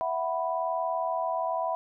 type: chord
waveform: sine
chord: E suspended second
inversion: none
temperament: equal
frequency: 659.3 / 740 / 987.8 Hz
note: E5 / F#5 / B5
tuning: 0 / 0 / 0 cents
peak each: -30 / -32 / -31 dBFS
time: 0.01-1.75 s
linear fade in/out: 0 ms
effects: none

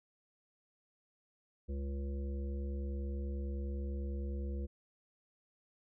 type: harmonic tone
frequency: 69.3 Hz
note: C#2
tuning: in tune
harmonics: 1 / 3 / 5 / 7 / 8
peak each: -36 / -46 / -49 / -51 / -59 dBFS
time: 1.68-4.67 s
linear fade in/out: 20 ms
effects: none

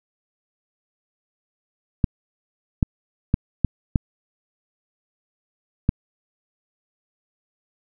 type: clicks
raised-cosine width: 5 ms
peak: -4 dBFS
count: 6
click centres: 2.042 / 2.828 / 3.341 / 3.647 / 3.958 / 5.891 s
effects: none

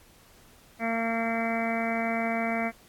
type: harmonic tone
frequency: 228.3 Hz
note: A#3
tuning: 36 cents flat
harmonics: 1 / 2 / 3 / 4 / 5 / 6 / 7 / 8 / 9 / 10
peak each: -30 / -38 / -30 / -42 / -42 / -39 / -42 / -41 / -35 / -36 dBFS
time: 0.79-2.72 s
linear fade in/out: 50 ms
effects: pink hiss -57 dBFS RMS until 2.88 s + AAC 64 kbps

